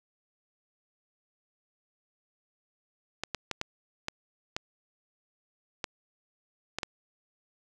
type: clicks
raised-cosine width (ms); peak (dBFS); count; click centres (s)
0.2; -14; 9; 3.236 / 3.347 / 3.513 / 3.614 / 4.084 / 4.565 / 5.842 / 6.786 / 6.832
effects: none